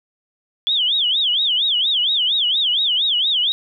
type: tone with vibrato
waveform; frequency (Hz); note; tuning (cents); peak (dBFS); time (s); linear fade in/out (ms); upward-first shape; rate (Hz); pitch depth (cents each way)
sine; 3322; G#7; 0; -15; 0.67-3.52; 0; sine; 4.3; 240
effects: none